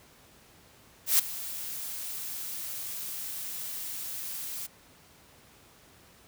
blue noise with ADSR envelope, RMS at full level -20 dBFS, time 1.06-4.67 s, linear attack 130 ms, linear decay 8 ms, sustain -17 dB, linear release 13 ms, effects pink hiss -57 dBFS RMS until 6.27 s + high-pass 60 Hz 12 dB/octave

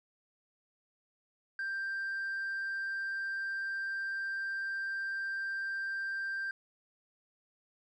triangle tone with tanh clipping, 1578 Hz, G6, 11 cents sharp, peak -34 dBFS, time 1.59-6.51 s, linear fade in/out 2 ms, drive 6 dB, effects none

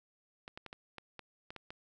clicks, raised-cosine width 0.3 ms, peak -29 dBFS, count 9, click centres 0.479 / 0.575 / 0.663 / 0.729 / 0.983 / 1.193 / 1.505 / 1.563 / 1.705 s, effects none

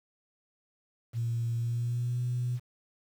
sine tone with pitch glide, 116.54 to 123.04 Hz, A#2 to B2, 0 to -6 cents, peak -27 dBFS, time 1.13-2.6 s, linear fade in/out 50 ms, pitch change +94 cents, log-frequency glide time 1.56-2.23 s, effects tanh soft clip ceiling -23 dBFS + 9-bit

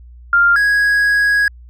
sine / triangle tone pair in turn, 1396.9 / 1658.3 Hz, F6 / G#6, 0 / -3 cents, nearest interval minor third, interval 297 cents, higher second, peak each -8 / -9 dBFS, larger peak first, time 0.33-0.56 / 0.56-1.48 s, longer second, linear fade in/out 2 ms, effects added 60 Hz sine -36 dBFS peak until 1.69 s

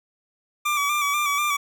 25% pulse tone with vibrato, 1165 Hz, D6, 14 cents flat, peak -17 dBFS, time 0.65-1.57 s, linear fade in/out 10 ms, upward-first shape square, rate 4.1 Hz, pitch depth 37 cents each way, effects none

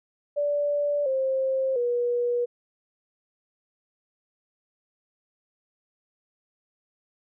sine tone with pitch steps, 581 / 529.7 / 482.9 Hz, D5 / C5 / B4, -19 / +21 / -39 cents, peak -22 dBFS, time 0.36-2.46 s, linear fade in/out 20 ms, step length 700 ms, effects none

